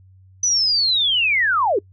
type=linear sweep; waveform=sine; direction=down; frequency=6050 to 344.4 Hz; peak=-15 dBFS; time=0.43-1.79 s; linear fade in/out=5 ms; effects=noise-tail reverb RT60 0.1 s tail -24 dB re dry + added 94 Hz sine -46 dBFS peak until 1.92 s